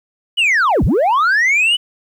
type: linear two-way sweep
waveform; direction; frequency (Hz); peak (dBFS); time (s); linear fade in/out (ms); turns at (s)
sine; down then up; 3017 to 32.56 to 3017; -8; 0.37-1.77; 20; 0.84
effects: tanh soft clip ceiling -10 dBFS + 8-bit